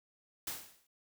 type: noise with exponential decay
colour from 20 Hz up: white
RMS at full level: -36 dBFS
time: 0.47-0.87 s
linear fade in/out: 5 ms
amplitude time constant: 85 ms
effects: none

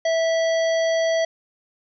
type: harmonic tone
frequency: 655 Hz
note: E5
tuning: 11 cents flat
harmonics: 1 / 3 / 5 / 7 / 9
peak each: -18 / -29 / -34 / -37 / -37 dBFS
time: 0.05-1.25 s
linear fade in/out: 5 ms
effects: none

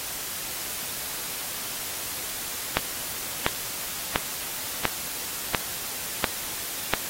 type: click train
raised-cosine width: 0.3 ms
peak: -3 dBFS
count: 7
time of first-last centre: 2.77-6.937 s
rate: 1.44 Hz
effects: white hiss -33 dBFS RMS until 7.09 s + AAC 48 kbps

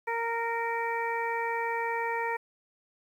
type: harmonic tone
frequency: 462.8 Hz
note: A#4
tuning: 13 cents flat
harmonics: 1 / 2 / 3 / 4 / 5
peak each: -34 / -31 / -42 / -35 / -38 dBFS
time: 0.07-2.37 s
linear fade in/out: 10 ms
effects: 10-bit

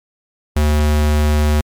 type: tone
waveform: square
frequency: 75 Hz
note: D2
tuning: 37 cents sharp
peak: -12 dBFS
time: 0.56-1.61 s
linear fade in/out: 5 ms
effects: MP3 96 kbps

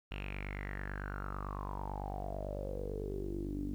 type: tone with low-pass filter sweep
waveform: sawtooth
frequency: 49 Hz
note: G1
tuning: in tune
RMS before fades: -40 dBFS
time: 0.11-3.74 s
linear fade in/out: 0 ms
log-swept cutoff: 2800 to 270 Hz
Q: 8.8
effects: 11-bit

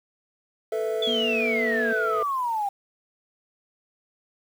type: chord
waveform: triangle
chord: A suspended second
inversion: none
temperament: equal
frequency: 440 / 493.9 / 659.3 Hz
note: A4 / B4 / E5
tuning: 0 / 0 / 0 cents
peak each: -24 / -29 / -27 dBFS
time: 0.72-2.23 s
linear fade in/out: 5 ms
type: exponential sweep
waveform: sine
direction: down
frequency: 3491 to 784 Hz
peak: -23 dBFS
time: 1.02-2.69 s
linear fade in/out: 5 ms
type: tone with vibrato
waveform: triangle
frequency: 236.1 Hz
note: A#3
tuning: 22 cents sharp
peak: -26 dBFS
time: 1.07-1.93 s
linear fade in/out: 5 ms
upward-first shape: sine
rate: 5.8 Hz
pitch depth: 29 cents each way
effects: tanh soft clip ceiling -15 dBFS + 8-bit

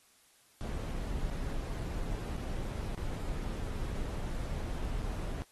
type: noise with dropouts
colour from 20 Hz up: brown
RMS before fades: -36 dBFS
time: 0.61-5.42 s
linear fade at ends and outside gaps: 0 ms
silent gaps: 1.299-1.311 / 2.366-2.378 / 2.947-2.977 / 5.02-5.027 s
effects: white hiss -65 dBFS RMS until 5.51 s + AAC 32 kbps

